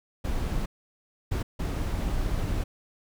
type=noise bursts at uneven times; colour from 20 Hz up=brown; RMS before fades=-28 dBFS; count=3; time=0.24-0.66 / 1.31-1.43 / 1.59-2.64 s; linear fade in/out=10 ms; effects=none